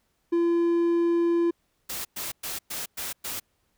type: tone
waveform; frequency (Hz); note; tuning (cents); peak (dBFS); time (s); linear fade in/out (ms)
triangle; 340.5; F4; -44; -18; 0.32-1.51; 10
type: noise bursts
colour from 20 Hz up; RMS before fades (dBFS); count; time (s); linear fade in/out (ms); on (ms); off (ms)
white; -33; 6; 1.89-3.4; 10; 160; 110
effects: pink hiss -72 dBFS RMS until 3.77 s